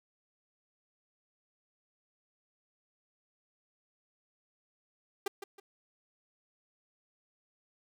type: tone with echo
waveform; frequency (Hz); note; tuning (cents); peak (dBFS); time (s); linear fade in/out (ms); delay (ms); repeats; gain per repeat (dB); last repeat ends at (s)
sawtooth; 396.9; G4; +22; -26; 5.26-5.28; 5; 160; 2; -10; 5.6
effects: none